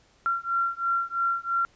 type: beating tone pair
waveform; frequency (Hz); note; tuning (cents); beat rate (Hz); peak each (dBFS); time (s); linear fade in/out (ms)
sine; 1369 / 1372; F6 / F6; -35 / -31; 3; -27; 0.26-1.65; 0
effects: pink hiss -61 dBFS RMS until 1.75 s + resampled to 16000 Hz